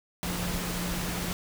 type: tone in noise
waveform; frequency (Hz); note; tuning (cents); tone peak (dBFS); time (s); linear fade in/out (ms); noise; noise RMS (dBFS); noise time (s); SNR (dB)
sine; 177.1; F3; +24; -34; 0.23-1.33; 0; pink; -33; 0.23-1.33; -4
effects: none